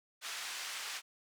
pink band-pass noise, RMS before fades -42 dBFS, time 0.21-1.02 s, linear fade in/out 50 ms, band 1500 to 7900 Hz, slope 12 dB/octave, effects none

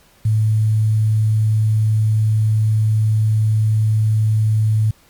sine tone with quantisation, 108.7 Hz, A2, 21 cents flat, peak -12 dBFS, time 0.25-4.91 s, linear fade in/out 5 ms, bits 7, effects pink hiss -52 dBFS RMS until 5.09 s + MP3 96 kbps

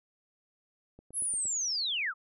click train, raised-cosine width 2 ms, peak -38 dBFS, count 5, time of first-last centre 0.99-1.455 s, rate 8.61 Hz
sine linear sweep, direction down, 11040 to 1147 Hz, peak -29 dBFS, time 1.13-2.14 s, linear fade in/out 50 ms
effects none

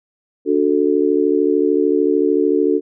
sine chord, D major, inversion none, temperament just, 293.7 / 367.1 / 440.5 Hz, D4 / F#4 / A4, 0 / -14 / +2 cents, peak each -17 dBFS, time 0.45-2.81 s, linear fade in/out 50 ms, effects none

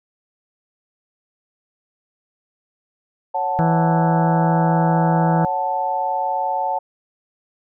sine chord, F# minor, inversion second, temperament equal, 554.4 / 740 / 880 Hz, C#5 / F#5 / A5, 0 / 0 / 0 cents, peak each -27 / -23 / -21 dBFS, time 3.34-6.79 s, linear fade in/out 10 ms
harmonic tone, 164.81 Hz, E3, in tune, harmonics 1 / 2 / 3 / 4 / 5 / 6 / 7 / 8 / 9 / 10, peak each -16 / -27 / -27 / -28 / -34 / -36 / -38 / -34 / -35 / -39 dBFS, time 3.59-5.45 s, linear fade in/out 0 ms
effects none

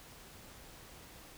silence, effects pink hiss -54 dBFS RMS until 1.37 s

